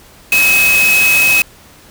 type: tone in noise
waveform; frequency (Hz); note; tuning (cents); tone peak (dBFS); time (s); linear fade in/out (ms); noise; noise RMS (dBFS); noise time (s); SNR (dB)
sine; 2557; D#7; +47; -8; 0.32-1.42; 2; white; -17; 0.32-1.42; +6
effects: pink hiss -42 dBFS RMS until 1.9 s